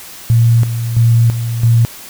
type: tone with tremolo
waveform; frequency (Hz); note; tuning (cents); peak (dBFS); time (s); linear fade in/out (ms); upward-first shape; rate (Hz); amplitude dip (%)
sine; 116.3; A#2; -4; -6; 0.3-1.85; 0; square; 1.5; 65
effects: white hiss -33 dBFS RMS until 2.09 s